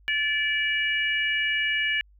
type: harmonic tone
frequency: 580 Hz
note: D5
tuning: 22 cents flat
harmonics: 3 / 4 / 5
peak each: -26 / -27 / -28 dBFS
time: 0.08-2.01 s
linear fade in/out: 0 ms
effects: added 50 Hz sine -53 dBFS peak until 2.19 s

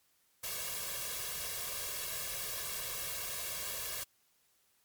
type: noise with comb filter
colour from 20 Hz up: white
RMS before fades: -39 dBFS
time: 0.43-4.04 s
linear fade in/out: 10 ms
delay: 1.8 ms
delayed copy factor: +0.85
effects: white hiss -72 dBFS RMS until 4.84 s + MP3 96 kbps

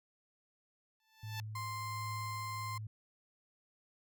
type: tone with exponential growth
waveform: 10% pulse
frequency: 880 Hz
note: A5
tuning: in tune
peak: -31 dBFS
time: 1-1.4 s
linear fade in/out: 1 ms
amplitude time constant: 85 ms
type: tone with tremolo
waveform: sine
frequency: 107.8 Hz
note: A2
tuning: 35 cents flat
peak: -40 dBFS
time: 1.23-2.87 s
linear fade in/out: 5 ms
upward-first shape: triangle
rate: 1.4 Hz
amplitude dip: 40%
type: tone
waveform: 35% pulse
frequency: 1046.5 Hz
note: C6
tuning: in tune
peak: -38 dBFS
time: 1.55-2.78 s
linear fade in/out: 5 ms
effects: none

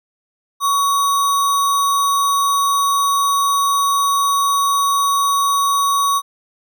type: tone with sample-and-hold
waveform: sine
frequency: 1124 Hz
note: C#6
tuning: 24 cents sharp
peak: -13 dBFS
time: 0.6-6.22 s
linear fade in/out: 50 ms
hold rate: 4900 Hz
effects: none

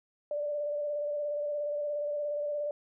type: tone with vibrato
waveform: sine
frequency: 587.3 Hz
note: D5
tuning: in tune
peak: -30 dBFS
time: 0.31-2.71 s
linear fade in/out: 2 ms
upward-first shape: square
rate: 17 Hz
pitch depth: 21 cents each way
effects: none

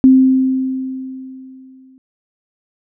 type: tone with exponential decay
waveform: sine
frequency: 261.6 Hz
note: C4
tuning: in tune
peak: -3 dBFS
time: 0.04-1.98 s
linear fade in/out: 0 ms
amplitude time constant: 420 ms
effects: none

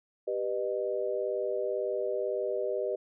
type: chord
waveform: sine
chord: G augmented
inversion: none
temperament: equal with one note detuned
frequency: 392 / 493.9 / 611.9 Hz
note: G4 / B4 / D#5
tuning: 0 / 0 / -29 cents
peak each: -33 dBFS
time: 0.27-2.96 s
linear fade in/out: 10 ms
effects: none

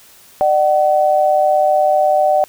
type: tone pair together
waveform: sine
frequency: 600 / 756 Hz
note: D5 / F#5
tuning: +37 / +37 cents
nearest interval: major third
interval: 400 cents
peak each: -13 dBFS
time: 0.41-2.44 s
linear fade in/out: 0 ms
effects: white hiss -45 dBFS RMS until 2.48 s

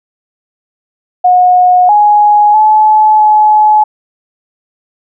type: tone with pitch steps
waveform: sine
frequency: 725 / 834 / 859 / 852 Hz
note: F#5 / G#5 / A5 / G#5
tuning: -35 / +7 / -42 / +44 cents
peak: -3 dBFS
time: 1.24-3.84 s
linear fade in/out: 10 ms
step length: 650 ms
effects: none

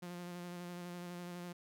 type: tone with vibrato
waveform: sawtooth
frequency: 176 Hz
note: F3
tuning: 14 cents sharp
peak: -40 dBFS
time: 0.02-1.53 s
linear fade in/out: 10 ms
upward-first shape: square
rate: 12 Hz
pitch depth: 16 cents each way
effects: none

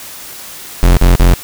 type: tone bursts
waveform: 45% pulse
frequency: 44 Hz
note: F1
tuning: 14 cents sharp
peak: -4 dBFS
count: 3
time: 0.83-1.338 s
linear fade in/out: 0 ms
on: 140 ms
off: 44 ms
effects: white hiss -30 dBFS RMS until 1.43 s

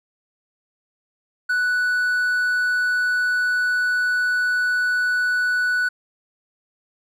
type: tone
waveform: triangle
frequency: 1482 Hz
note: F#6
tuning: 2 cents sharp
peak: -16 dBFS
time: 1.49-5.89 s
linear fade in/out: 10 ms
effects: none

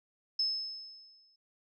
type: tone with exponential decay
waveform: sine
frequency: 5210 Hz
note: E8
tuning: 21 cents flat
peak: -26 dBFS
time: 0.39-1.36 s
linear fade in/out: 5 ms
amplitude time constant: 210 ms
effects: none

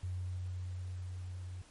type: tone with level ramp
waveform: sine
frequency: 91 Hz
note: F#2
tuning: 28 cents flat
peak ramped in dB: -35 to -41 dBFS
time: 0.03-1.62 s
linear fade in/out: 5 ms
effects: pink hiss -61 dBFS RMS until 1.7 s + MP3 48 kbps

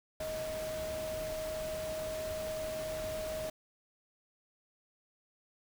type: tone in noise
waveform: sine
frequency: 628 Hz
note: D#5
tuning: 16 cents sharp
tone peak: -36 dBFS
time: 0.2-3.5 s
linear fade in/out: 5 ms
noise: pink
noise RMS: -44 dBFS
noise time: 0.2-3.5 s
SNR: +5 dB
effects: none

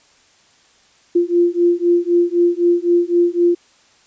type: beating tone pair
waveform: sine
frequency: 345.4 / 349.3 Hz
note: F4 / F4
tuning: -19 / 0 cents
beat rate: 3.9 Hz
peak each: -15 dBFS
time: 1.15-3.55 s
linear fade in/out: 10 ms
effects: white hiss -53 dBFS RMS until 4.06 s + resampled to 16000 Hz

